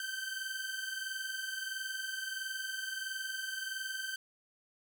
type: tone pair together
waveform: sawtooth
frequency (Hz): 1538 / 1559.5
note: G6 / G6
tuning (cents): -33 / -9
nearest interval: unison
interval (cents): 24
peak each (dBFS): -37 / -36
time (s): 0-4.16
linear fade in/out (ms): 2
effects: none